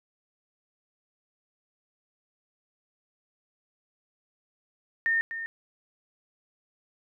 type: tone with echo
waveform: sine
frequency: 1824 Hz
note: A#6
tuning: 38 cents flat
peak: -22 dBFS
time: 5.06-5.21 s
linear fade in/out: 0 ms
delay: 250 ms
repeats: 1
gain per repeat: -10 dB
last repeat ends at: 5.46 s
effects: none